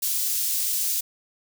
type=high-pass noise; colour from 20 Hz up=white; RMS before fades=-25 dBFS; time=0.02-1.01 s; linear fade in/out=10 ms; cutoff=5000 Hz; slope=12 dB/octave; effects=none